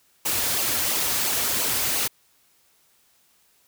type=noise with flanger; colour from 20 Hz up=white; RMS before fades=-24 dBFS; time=0.25-2.08 s; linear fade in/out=10 ms; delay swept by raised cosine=0.54 to 6.14 ms; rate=2.9 Hz; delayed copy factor=-0.6; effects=white hiss -62 dBFS RMS until 3.67 s